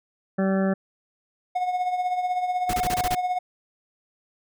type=harmonic tone; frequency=192.5 Hz; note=G3; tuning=31 cents flat; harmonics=1 / 2 / 3 / 4 / 6 / 7 / 8 / 9; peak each=-21 / -29 / -27 / -35 / -42 / -38 / -41 / -37 dBFS; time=0.38-0.74 s; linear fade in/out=10 ms
type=tone with tremolo; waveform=triangle; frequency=727 Hz; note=F#5; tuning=31 cents flat; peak=-18 dBFS; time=1.55-3.39 s; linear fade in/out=10 ms; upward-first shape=triangle; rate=16 Hz; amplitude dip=65%
type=noise bursts; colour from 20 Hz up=pink; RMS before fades=-28 dBFS; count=7; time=2.69-3.15 s; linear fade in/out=5 ms; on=46 ms; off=23 ms
effects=none